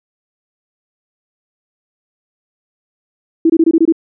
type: tone bursts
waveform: sine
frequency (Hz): 327.2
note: E4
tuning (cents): -13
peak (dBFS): -6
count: 7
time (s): 3.45-3.924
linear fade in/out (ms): 5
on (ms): 48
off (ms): 23
effects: none